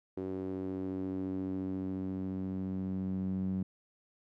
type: tone with band-pass filter sweep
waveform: sawtooth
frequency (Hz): 94.3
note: F#2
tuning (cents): +33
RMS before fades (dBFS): -36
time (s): 0.17-3.63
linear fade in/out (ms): 5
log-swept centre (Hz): 350 to 190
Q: 3.5
effects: none